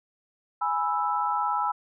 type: chord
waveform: sine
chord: E major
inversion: first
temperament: equal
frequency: 830.6 / 987.8 / 1318.5 Hz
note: G#5 / B5 / E6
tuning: 0 / 0 / 0 cents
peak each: -28 dBFS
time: 0.61-1.72 s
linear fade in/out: 10 ms
effects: none